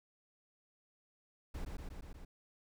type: noise with echo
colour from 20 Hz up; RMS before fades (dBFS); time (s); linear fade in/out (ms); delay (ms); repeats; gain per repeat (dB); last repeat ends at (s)
brown; -41; 1.54-1.65; 5; 120; 5; -2; 2.25
effects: none